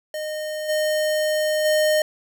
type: tone with level steps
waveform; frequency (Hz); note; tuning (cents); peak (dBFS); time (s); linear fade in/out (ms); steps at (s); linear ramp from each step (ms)
square; 614; D#5; -23; -27 / -20 / -17; 0.14-2.02; 2; 0.68 / 1.64; 20
effects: none